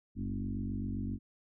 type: tone with frequency modulation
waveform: sine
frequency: 153.2 Hz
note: D#3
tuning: 27 cents flat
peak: -33 dBFS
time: 0.15-1.19 s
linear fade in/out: 50 ms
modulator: 47.6 Hz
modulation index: 2.7
effects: none